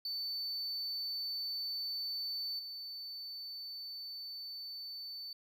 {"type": "tone with level steps", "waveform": "triangle", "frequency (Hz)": 4520, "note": "C#8", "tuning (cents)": 33, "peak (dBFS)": [-35, -41], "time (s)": [0.05, 5.33], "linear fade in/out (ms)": 2, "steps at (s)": 2.59, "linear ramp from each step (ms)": 2, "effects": []}